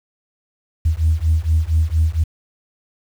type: beating tone pair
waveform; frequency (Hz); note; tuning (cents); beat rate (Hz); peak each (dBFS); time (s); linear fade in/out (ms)
sine; 77.78 / 82.08; D#2 / E2; 0 / -7; 4.3; -16; 0.85-2.24; 10
effects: tanh soft clip ceiling -7 dBFS + 7-bit